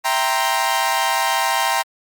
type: chord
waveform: sawtooth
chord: C dominant seventh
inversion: first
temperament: equal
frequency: 659.3 / 784 / 932.3 / 1046.5 Hz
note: E5 / G5 / Bb5 / C6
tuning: 0 / 0 / 0 / 0 cents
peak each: -23 / -18 / -17 / -20 dBFS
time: 0.04-1.83 s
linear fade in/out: 20 ms
effects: Opus 48 kbps